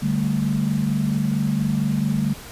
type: chord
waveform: sine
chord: D suspended fourth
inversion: none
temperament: just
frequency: 146.83 / 195.78 / 220.2 Hz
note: D3 / G3 / A3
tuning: 0 / -2 / +2 cents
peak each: -23 dBFS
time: 0.02-2.34 s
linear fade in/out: 10 ms
effects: pink hiss -39 dBFS RMS until 2.51 s + resampled to 32000 Hz